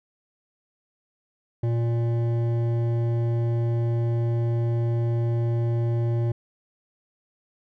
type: tone with hard clipping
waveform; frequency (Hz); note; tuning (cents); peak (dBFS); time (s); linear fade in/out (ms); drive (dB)
sine; 117.1; A#2; +8; -23; 1.63-6.32; 5; 11
effects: none

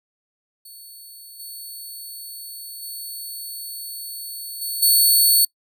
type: tone with level steps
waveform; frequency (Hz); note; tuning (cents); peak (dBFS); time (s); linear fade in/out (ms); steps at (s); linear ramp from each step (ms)
5% pulse; 4435; C#8; 0; -33 / -27 / -24 / -18 / -6; 0.65-5.45; 5; 1.39 / 2.82 / 4.61 / 4.82; 10
effects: noise-tail reverb RT60 0.1 s tail -24 dB re dry

